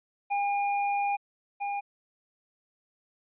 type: tone pair in turn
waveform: square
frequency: 808 / 808 Hz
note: G#5 / G#5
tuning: -48 / -48 cents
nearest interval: unison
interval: 0 cents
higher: neither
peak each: -26 / -30 dBFS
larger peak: first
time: 0.3-1.17 / 1.6-1.81 s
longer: first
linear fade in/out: 20 ms
effects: resampled to 8000 Hz